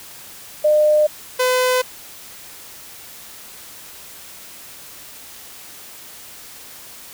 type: tone pair in turn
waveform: sine / sawtooth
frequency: 605 / 506.4 Hz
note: D#5 / B4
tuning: -49 / +43 cents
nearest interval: minor third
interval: 308 cents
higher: first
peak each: -11 dBFS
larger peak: neither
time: 0.64-1.07 / 1.39-1.82 s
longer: neither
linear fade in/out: 10 ms
effects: white hiss -39 dBFS RMS until 7.13 s